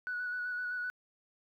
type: tone with vibrato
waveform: sine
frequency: 1474 Hz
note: F#6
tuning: 7 cents flat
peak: -33 dBFS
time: 0.07-0.9 s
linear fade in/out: 0 ms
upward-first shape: square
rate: 7.8 Hz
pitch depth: 17 cents each way
effects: tanh soft clip ceiling -29 dBFS + 12-bit